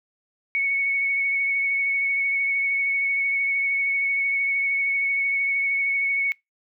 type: tone with vibrato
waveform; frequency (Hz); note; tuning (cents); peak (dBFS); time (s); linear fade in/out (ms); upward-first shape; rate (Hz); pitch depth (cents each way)
sine; 2217; C#7; 0; -20; 0.55-6.32; 0; triangle; 13; 19
effects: noise-tail reverb RT60 0.2 s tail -25 dB re dry